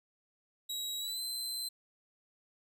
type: tone with pitch glide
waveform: sawtooth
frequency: 3854 to 4081 Hz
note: B7 to C8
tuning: -43 to -44 cents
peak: -33 dBFS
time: 0.69-1.69 s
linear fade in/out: 10 ms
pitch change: +99 cents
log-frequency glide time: 0.98-1.22 s
effects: none